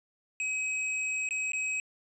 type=tone with dropouts; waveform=square; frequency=2541 Hz; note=D#7; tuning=36 cents sharp; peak=-30 dBFS; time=0.4-1.8 s; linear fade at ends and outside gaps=1 ms; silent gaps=1.289-1.308 / 1.52-1.533 s; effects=resampled to 24000 Hz